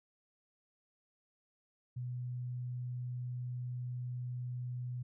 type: tone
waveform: sine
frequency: 123.9 Hz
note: B2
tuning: 6 cents sharp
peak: -37 dBFS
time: 1.96-5.03 s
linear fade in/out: 10 ms
effects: none